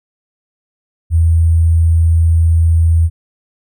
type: tone with sample-and-hold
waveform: sine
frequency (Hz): 82.41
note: E2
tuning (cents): 0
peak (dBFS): -7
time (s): 1.1-3.1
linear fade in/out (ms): 50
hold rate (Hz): 8820
effects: none